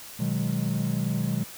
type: chord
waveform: triangle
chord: G# minor seventh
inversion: first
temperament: equal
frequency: 123.47 / 155.56 / 185 / 207.7 Hz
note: B2 / D#3 / F#3 / G#3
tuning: 0 / 0 / 0 / 0 cents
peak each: -28 dBFS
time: 0.19-1.44 s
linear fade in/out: 10 ms
effects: white hiss -43 dBFS RMS until 1.57 s